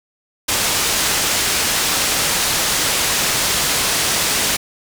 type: low-pass noise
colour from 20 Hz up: white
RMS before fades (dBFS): -18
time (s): 0.48-4.57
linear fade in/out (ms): 10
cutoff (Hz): 8500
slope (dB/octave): 12
effects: none